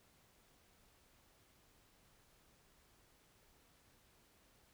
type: silence
effects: pink hiss -70 dBFS RMS until 4.73 s